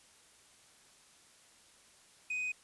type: tone with quantisation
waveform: triangle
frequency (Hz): 2500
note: D#7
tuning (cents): +8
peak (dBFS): -32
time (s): 2.3-2.52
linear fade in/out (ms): 5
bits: 10
effects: white hiss -62 dBFS RMS until 2.63 s + resampled to 24000 Hz